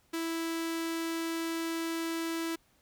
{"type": "tone with notch filter", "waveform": "sawtooth", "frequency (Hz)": 329.6, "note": "E4", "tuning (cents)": 0, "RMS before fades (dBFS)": -34, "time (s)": [0.13, 2.56], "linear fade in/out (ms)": 10, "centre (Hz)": 730, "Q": 1.7, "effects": ["pink hiss -68 dBFS RMS until 2.81 s"]}